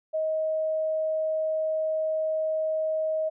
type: tone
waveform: sine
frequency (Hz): 630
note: D#5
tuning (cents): +21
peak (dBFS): -24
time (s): 0.13-3.3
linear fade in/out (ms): 20
effects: none